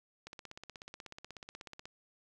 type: click train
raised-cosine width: 0.2 ms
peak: -29 dBFS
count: 27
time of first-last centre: 0.27-1.855 s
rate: 16.4 Hz
effects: none